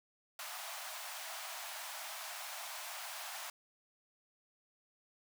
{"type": "high-pass noise", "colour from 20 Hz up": "pink", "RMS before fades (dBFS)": -45, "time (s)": [0.39, 3.5], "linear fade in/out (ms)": 2, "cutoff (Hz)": 620, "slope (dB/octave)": 96, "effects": []}